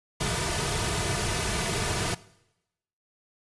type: noise with comb filter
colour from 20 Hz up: pink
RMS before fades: -28 dBFS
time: 0.2-2.15 s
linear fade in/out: 10 ms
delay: 3.7 ms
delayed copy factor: -0.65
effects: noise-tail reverb RT60 0.9 s tail -20 dB re dry + resampled to 24000 Hz